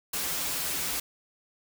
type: noise with comb filter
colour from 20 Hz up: white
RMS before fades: -31 dBFS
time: 0.13-1 s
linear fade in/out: 5 ms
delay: 8.9 ms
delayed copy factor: -0.65
effects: none